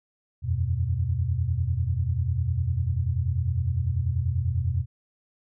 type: chord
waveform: sine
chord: E suspended second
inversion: none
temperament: equal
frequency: 82.41 / 92.5 / 123.47 Hz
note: E2 / F#2 / B2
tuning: 0 / 0 / 0 cents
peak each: -27 dBFS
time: 0.42-4.86 s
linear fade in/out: 50 ms
effects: none